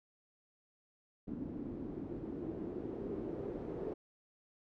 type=noise with low-pass filter sweep; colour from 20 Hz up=white; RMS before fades=-42 dBFS; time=1.27-3.94 s; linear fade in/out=10 ms; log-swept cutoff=270 to 420 Hz; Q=3.4; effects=none